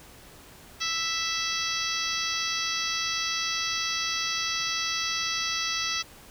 harmonic tone, 659.3 Hz, E5, in tune, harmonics 2 / 3 / 4 / 5 / 6 / 7 / 8 / 9, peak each -35 / -35 / -35 / -35 / -35 / -35 / -35 / -35 dBFS, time 0.8-6.03 s, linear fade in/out 20 ms, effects pink hiss -50 dBFS RMS until 6.3 s

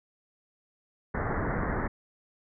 pink low-pass noise, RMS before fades -30 dBFS, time 1.14-1.88 s, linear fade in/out 10 ms, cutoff 2000 Hz, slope 96 dB/octave, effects none

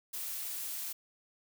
blue noise, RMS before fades -39 dBFS, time 0.13-0.93 s, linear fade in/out 10 ms, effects none

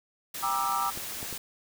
white noise, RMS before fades -37 dBFS, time 0.34-1.38 s, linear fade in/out 5 ms
sine chord, E half-diminished seventh, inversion first, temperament just, 791.1 / 949.3 / 1186.7 / 1318.5 Hz, G5 / Bb5 / D6 / E6, +16 / +31 / +18 / 0 cents, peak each -33 / -32 / -30 / -32 dBFS, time 0.42-0.91 s, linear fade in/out 20 ms
clicks, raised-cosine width 2 ms, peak -27 dBFS, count 3, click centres 0.975 / 1.229 / 1.327 s
effects none

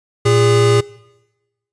square tone pair together, 115.71 / 408.8 Hz, A#2 / G#4, -12 / -27 cents, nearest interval octave + minor seventh, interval 2185 cents, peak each -14 dBFS, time 0.25-0.81 s, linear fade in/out 10 ms, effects noise-tail reverb RT60 1.0 s tail -22 dB re dry + resampled to 22050 Hz

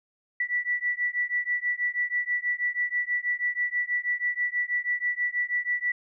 sine beating tone pair, 1956 / 1962.2 Hz, B6 / B6, -17 / -12 cents, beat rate 6.2 Hz, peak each -28 dBFS, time 0.4-5.92 s, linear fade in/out 5 ms, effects none

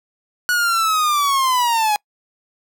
45% pulse linear sweep, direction down, 1470 to 827 Hz, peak -15 dBFS, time 0.49-1.96 s, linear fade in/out 0 ms, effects noise-tail reverb RT60 0.1 s tail -26 dB re dry

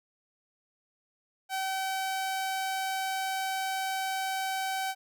sawtooth tone, 766 Hz, G5, 40 cents flat, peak -26 dBFS, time 1.49-4.95 s, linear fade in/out 50 ms, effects none

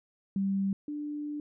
sine tone pair in turn, 195.4 / 295.6 Hz, G3 / D4, -5 / +11 cents, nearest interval perfect fifth, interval 716 cents, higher second, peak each -26 / -33 dBFS, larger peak first, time 0.36-0.73 / 0.88-1.4 s, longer second, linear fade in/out 2 ms, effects none

